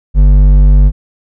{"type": "tone with hard clipping", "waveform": "triangle", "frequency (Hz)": 49, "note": "G1", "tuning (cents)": 0, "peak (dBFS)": -4, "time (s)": [0.14, 0.92], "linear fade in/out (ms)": 50, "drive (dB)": 11, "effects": []}